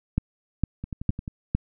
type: two click trains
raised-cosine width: 5 ms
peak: -9 / -20 dBFS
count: 4 / 6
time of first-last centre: 0.18-1.55 / 0.84-1.279 s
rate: 2.19 / 11.4 Hz
effects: none